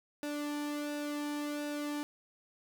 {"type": "tone with flanger", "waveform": "sawtooth", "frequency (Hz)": 293.7, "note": "D4", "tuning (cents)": 0, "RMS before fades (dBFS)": -37, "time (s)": [0.23, 2.03], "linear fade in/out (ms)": 0, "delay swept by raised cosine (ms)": [0.93, 1.51], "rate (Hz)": 1.4, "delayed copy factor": -0.6, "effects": []}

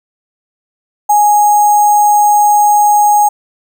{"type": "tone with sample-and-hold", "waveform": "sine", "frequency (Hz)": 830.6, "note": "G#5", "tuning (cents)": 0, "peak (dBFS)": -5, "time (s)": [1.09, 3.29], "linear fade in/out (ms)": 10, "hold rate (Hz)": 7350, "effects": []}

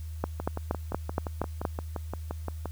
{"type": "two click trains", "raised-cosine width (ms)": 1, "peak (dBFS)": [-13, -19], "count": [7, 14], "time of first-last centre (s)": [[0.24, 1.652], [0.4, 2.657]], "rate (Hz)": [4.25, 5.76], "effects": ["added 79 Hz sine -35 dBFS peak until 2.71 s", "white hiss -57 dBFS RMS until 2.71 s"]}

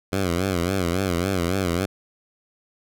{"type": "tone with vibrato", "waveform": "10% pulse", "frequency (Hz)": 91, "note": "F#2", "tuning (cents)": -28, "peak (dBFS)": -13, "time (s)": [0.12, 1.86], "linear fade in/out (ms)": 10, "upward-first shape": "sine", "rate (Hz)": 3.6, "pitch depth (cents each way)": 130, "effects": []}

